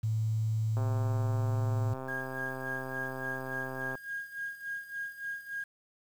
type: tone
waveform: sine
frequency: 110 Hz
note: A2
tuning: in tune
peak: -27 dBFS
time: 0.03-1.94 s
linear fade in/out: 10 ms
type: click train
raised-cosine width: 1 ms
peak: -26 dBFS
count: 418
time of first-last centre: 0.77-3.953 s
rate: 131 Hz
type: tone with tremolo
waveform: sine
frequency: 1628 Hz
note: G#6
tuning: 35 cents flat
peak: -33 dBFS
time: 2.08-5.64 s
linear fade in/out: 5 ms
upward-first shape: sine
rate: 3.5 Hz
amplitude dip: 80%
effects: 9-bit